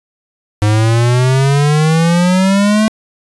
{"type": "exponential sweep", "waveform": "square", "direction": "up", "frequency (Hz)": [103.83, 220], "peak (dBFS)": -9, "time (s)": [0.62, 2.88], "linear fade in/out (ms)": 0, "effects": ["resampled to 24000 Hz"]}